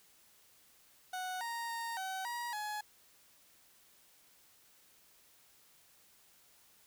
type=tone with pitch steps; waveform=30% pulse; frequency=739 / 932 / 926 / 760 / 955 / 843 Hz; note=F#5 / A#5 / A#5 / F#5 / A#5 / G#5; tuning=-2 / -1 / -12 / +46 / +42 / +26 cents; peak=-35 dBFS; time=1.13-2.81 s; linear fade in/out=5 ms; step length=280 ms; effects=white hiss -65 dBFS RMS until 6.86 s